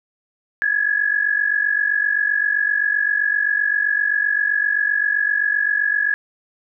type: tone pair together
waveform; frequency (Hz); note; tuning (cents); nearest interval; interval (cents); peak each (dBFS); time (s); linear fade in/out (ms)
sine; 1661.2 / 1708.9; G#6 / G#6; 0 / +49; unison; 49; -19; 0.62-6.14; 0
effects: none